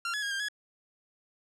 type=tone with pitch steps; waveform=sawtooth; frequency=1381 / 1694 / 1634 / 1593 / 1681 Hz; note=F6 / G#6 / G#6 / G6 / G#6; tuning=-20 / +34 / -29 / +27 / +20 cents; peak=-27 dBFS; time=0.05-0.485 s; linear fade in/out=2 ms; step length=87 ms; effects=low-pass 8000 Hz 12 dB/octave